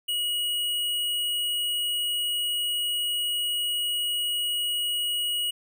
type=tone with tanh clipping; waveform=sine; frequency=2904 Hz; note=F#7; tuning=33 cents flat; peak=-26 dBFS; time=0.08-5.51 s; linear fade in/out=10 ms; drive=18 dB; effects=none